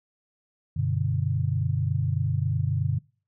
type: chord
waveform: sine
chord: G major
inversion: none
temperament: equal with one note detuned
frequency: 95.82 / 123.47 / 146.83 Hz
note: G2 / B2 / D3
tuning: -39 / 0 / 0 cents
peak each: -27 dBFS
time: 0.76-2.99 s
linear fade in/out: 10 ms
effects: noise-tail reverb RT60 0.4 s tail -25 dB re dry